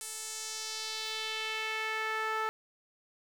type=tone with band-pass filter sweep; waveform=sawtooth; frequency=438.6 Hz; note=A4; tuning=6 cents flat; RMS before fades=-36 dBFS; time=0.01-2.49 s; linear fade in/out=0 ms; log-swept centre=9100 to 1300 Hz; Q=1.8; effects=9-bit